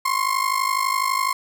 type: ring-modulated tone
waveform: 35% pulse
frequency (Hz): 1064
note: C6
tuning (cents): +29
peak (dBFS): -15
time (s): 0.05-1.33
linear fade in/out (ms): 5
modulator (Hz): 26
effects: none